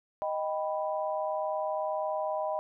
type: chord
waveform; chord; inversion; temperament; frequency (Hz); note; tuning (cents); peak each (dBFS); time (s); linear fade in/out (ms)
sine; Eb augmented; none; equal; 622.3 / 784 / 987.8; Eb5 / G5 / B5; 0 / 0 / 0; -31 / -35 / -36; 0.22-2.59; 0
effects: none